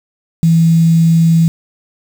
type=tone with quantisation; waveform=sine; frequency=164.81 Hz; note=E3; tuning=in tune; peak=-6 dBFS; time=0.43-1.48 s; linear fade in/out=0 ms; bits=5; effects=none